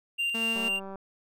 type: tone with tremolo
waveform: triangle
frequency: 2784 Hz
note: F7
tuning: 6 cents flat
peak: -24 dBFS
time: 0.18-0.8 s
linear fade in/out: 20 ms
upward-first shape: square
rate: 4.3 Hz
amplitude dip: 30%
type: tone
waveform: sawtooth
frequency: 226.8 Hz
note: A#3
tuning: 47 cents flat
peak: -29 dBFS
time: 0.34-0.69 s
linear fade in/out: 10 ms
type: click train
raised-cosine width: 1 ms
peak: -28 dBFS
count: 78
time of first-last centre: 0.56-0.957 s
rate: 194 Hz
effects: none